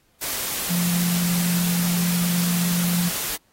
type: tone in noise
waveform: sine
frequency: 174.61 Hz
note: F3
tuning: in tune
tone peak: -20 dBFS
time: 0.69-3.1 s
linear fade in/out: 20 ms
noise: white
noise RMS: -27 dBFS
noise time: 0.21-3.37 s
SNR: +4 dB
effects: pink hiss -63 dBFS RMS until 3.52 s + AAC 48 kbps